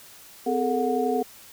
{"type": "tone cluster", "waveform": "sine", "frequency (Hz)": [254.5, 420.7, 452.1, 730], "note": ["C4", "G#4", "A4", "F#5"], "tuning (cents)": [-48, 22, 47, -24], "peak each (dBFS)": -27, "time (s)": [0.46, 1.23], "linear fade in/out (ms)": 10, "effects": ["white hiss -48 dBFS RMS until 1.52 s"]}